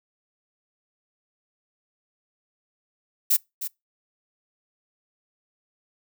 violet noise with echo, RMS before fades -19 dBFS, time 3.3-3.37 s, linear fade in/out 10 ms, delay 310 ms, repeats 1, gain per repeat -11 dB, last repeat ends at 3.68 s, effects noise-tail reverb RT60 0.2 s tail -25 dB re dry

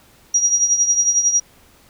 sine tone with tremolo, 5740 Hz, F8, 47 cents sharp, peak -10 dBFS, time 0.34-1.4 s, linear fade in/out 5 ms, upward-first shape triangle, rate 11 Hz, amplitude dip 75%, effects pink hiss -51 dBFS RMS until 1.89 s

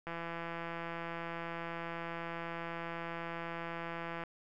click train, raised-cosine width 0.5 ms, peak -26 dBFS, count 701, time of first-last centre 0.07-4.237 s, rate 168 Hz, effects none

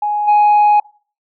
sine tone with level steps, 834 Hz, G#5, 7 cents sharp, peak -14 / -5 dBFS, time 0.02-0.8 s, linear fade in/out 5 ms, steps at 0.27 s, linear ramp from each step 20 ms, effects noise-tail reverb RT60 0.4 s tail -25 dB re dry + tanh soft clip ceiling -6 dBFS

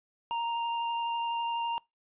square tone with vibrato, 932.3 Hz, A#5, in tune, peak -30 dBFS, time 0.31-1.78 s, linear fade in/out 0 ms, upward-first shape sine, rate 12 Hz, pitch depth 8 cents each way, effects noise-tail reverb RT60 0.2 s tail -24 dB re dry + resampled to 8000 Hz

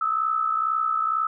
sine tone pair together, 1247.9 / 1310 Hz, D#6 / E6, +5 / -11 cents, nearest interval minor second, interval 84 cents, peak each -27 / -22 dBFS, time 0.01-1.27 s, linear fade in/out 5 ms, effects none

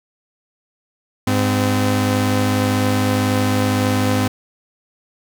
sawtooth tone pair together, 101.79 / 256.5 Hz, G#2 / C4, -34 / -34 cents, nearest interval octave + major third, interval 1600 cents, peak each -14 dBFS, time 1.27-4.28 s, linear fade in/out 5 ms, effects none

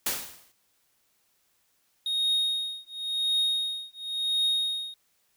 white noise with exponential decay, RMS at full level -25 dBFS, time 0.06-0.52 s, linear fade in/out 5 ms, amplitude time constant 100 ms
triangle tone with tremolo, 3729 Hz, A#7, in tune, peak -20 dBFS, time 2.06-4.94 s, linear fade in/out 2 ms, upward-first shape triangle, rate 0.94 Hz, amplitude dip 100%
effects white hiss -70 dBFS RMS until 5.36 s

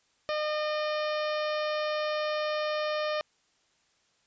harmonic tone, 608 Hz, D#5, 40 cents flat, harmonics 1 / 2 / 3 / 4 / 5 / 6 / 7 / 8 / 9, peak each -29 / -35 / -39 / -41 / -43 / -45 / -46 / -47 / -48 dBFS, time 0.29-3.21 s, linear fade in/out 0 ms, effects white hiss -69 dBFS RMS until 4.26 s + resampled to 16000 Hz

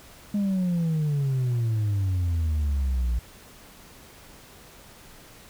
sine exponential sweep, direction down, 207.7 to 57.5 Hz, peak -19 dBFS, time 0.34-3.19 s, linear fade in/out 5 ms, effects tanh soft clip ceiling -21 dBFS + pink hiss -49 dBFS RMS until 5.49 s

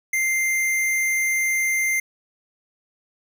square tone, 2093 Hz, C7, in tune, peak -20 dBFS, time 0.13-2 s, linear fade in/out 5 ms, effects none

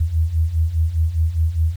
sine beating tone pair, 77.78 / 82.68 Hz, D#2 / E2, 0 / +6 cents, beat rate 4.9 Hz, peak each -21 / -17 dBFS, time 0-1.76 s, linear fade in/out 10 ms, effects 8-bit

